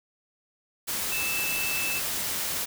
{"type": "tone in noise", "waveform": "sine", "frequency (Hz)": 2637, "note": "E7", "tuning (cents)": 0, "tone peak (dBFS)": -29, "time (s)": [1.11, 2], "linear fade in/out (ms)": 20, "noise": "white", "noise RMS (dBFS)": -30, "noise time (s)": [0.87, 2.66], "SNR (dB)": -2, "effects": []}